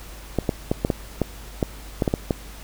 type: clicks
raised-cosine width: 2 ms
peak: -6 dBFS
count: 11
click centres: 0.387 / 0.492 / 0.715 / 0.849 / 0.902 / 1.217 / 1.628 / 2.022 / 2.078 / 2.139 / 2.308 s
effects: added 50 Hz sine -39 dBFS peak until 2.63 s + pink hiss -43 dBFS RMS until 2.63 s